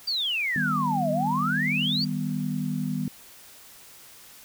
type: exponential two-way sweep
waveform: sine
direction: down then up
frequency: 4770 to 602 to 4770 Hz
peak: -24 dBFS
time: 0.07-2.05 s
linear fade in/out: 10 ms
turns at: 1.11 s
type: chord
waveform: sine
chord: Eb augmented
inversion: none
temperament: equal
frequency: 155.56 / 196 / 246.9 Hz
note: Eb3 / G3 / B3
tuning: 0 / 0 / 0 cents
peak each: -30 dBFS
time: 0.56-3.08 s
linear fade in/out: 2 ms
effects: white hiss -49 dBFS RMS until 4.44 s